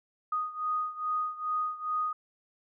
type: beating tone pair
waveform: sine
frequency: 1241 / 1243.4 Hz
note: D#6 / D#6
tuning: -5 / -2 cents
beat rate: 2.4 Hz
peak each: -31 / -34 dBFS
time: 0.32-2.13 s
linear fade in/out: 5 ms
effects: none